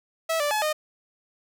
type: tone with pitch steps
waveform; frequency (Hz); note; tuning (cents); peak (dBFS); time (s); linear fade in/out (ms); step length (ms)
sawtooth; 651 / 586 / 854 / 613; E5 / D5 / G#5 / D#5; -22 / -4 / +48 / -26; -19; 0.29-0.73; 10; 110
effects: none